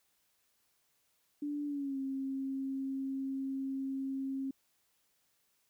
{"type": "tone with pitch glide", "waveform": "sine", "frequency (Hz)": [291.7, 269], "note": ["D4", "C4"], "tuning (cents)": [-12, 48], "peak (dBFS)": -34, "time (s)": [1.42, 4.51], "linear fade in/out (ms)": 5, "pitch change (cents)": -140, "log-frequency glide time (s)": [1.66, 1.98], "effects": ["white hiss -75 dBFS RMS until 5.69 s"]}